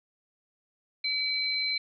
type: tone pair together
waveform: sine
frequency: 2287 / 4075 Hz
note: D7 / C8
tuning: -47 / -47 cents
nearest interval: minor seventh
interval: 1000 cents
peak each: -31 / -28 dBFS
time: 1.04-1.78 s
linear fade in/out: 5 ms
effects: none